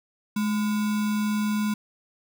sine tone with sample-and-hold, 211.3 Hz, G#3, 30 cents sharp, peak -22 dBFS, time 0.36-1.74 s, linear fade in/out 5 ms, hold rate 1225 Hz, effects none

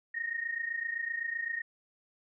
sine tone pair together, 1836.9 / 1864.7 Hz, A#6 / A#6, -26 / 0 cents, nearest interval unison, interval 26 cents, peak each -37 / -34 dBFS, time 0.14-1.62 s, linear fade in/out 10 ms, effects none

